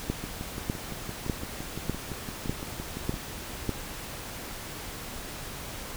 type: two click trains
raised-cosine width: 3 ms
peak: -14 / -22 dBFS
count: 7 / 18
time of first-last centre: 0.1-3.693 / 0.24-3.141 s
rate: 1.67 / 5.86 Hz
effects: pink hiss -39 dBFS RMS until 5.96 s